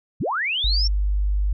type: linear sweep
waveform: sine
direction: up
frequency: 53.5 to 5570 Hz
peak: -21 dBFS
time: 0.2-0.88 s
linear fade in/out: 10 ms
type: tone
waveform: sine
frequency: 50 Hz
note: G1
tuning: 35 cents sharp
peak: -18 dBFS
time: 0.64-1.53 s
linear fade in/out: 5 ms
effects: none